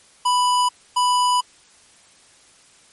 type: tone bursts at uneven times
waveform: square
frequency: 990 Hz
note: B5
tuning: 4 cents sharp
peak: -16 dBFS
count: 2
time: 0.25-0.69 / 0.96-1.41 s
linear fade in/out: 10 ms
effects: white hiss -52 dBFS RMS until 2.92 s + MP3 48 kbps